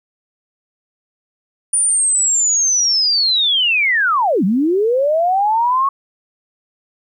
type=linear two-way sweep; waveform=sine; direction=down then up; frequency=9510 to 174.61 to 1112 Hz; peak=-12 dBFS; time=1.73-5.89 s; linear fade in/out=5 ms; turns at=4.44 s; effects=9-bit